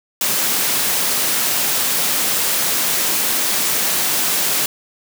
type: high-pass noise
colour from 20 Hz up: white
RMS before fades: -18 dBFS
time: 0.21-4.66 s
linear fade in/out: 2 ms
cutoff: 130 Hz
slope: 24 dB/octave
effects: none